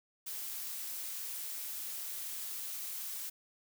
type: noise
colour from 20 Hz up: blue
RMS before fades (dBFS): -41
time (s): 0.26-3.3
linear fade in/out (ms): 10
effects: none